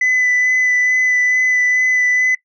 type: tone with vibrato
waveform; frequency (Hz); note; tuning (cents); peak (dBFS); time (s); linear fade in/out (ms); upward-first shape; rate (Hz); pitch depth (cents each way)
sine; 2002; B6; +23; -10; 0.01-2.35; 5; sine; 2.3; 12
effects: noise-tail reverb RT60 0.1 s tail -20 dB re dry + tanh soft clip ceiling -10 dBFS